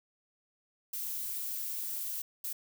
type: noise bursts at uneven times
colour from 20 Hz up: violet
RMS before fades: -37 dBFS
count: 2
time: 0.93-2.22 / 2.44-2.53 s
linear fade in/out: 5 ms
effects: none